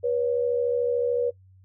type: tone pair together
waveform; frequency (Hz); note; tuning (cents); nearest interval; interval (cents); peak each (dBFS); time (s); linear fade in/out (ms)
sine; 485.4 / 559; B4 / C#5; -30 / +14; major second; 244; -22 / -28; 0.03-1.31; 20
effects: noise-tail reverb RT60 0.1 s tail -19 dB re dry + added 94 Hz sine -51 dBFS peak until 1.64 s